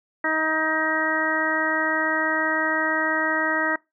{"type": "harmonic tone", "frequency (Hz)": 315.3, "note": "D#4", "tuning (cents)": 23, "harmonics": [1, 2, 3, 4, 5, 6], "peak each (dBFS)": [-29, -29, -29, -29, -27, -25], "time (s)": [0.24, 3.76], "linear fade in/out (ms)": 5, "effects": ["noise-tail reverb RT60 0.2 s tail -22 dB re dry"]}